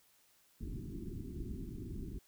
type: low-pass noise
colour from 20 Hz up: pink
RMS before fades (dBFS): -43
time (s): 0.6-2.19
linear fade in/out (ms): 10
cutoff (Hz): 390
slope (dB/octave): 96
effects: white hiss -69 dBFS RMS until 2.27 s